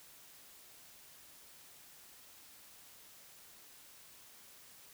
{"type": "silence", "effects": ["white hiss -58 dBFS RMS until 4.93 s"]}